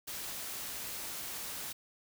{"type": "noise", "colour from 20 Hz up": "white", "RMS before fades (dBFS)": -41, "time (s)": [0.07, 1.73], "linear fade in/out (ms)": 10, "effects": []}